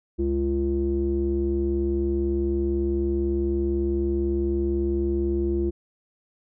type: tone with low-pass filter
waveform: square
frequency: 69 Hz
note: C#2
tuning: 7 cents flat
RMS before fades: -24 dBFS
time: 0.18-5.71 s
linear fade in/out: 20 ms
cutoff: 330 Hz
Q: 9.9
effects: none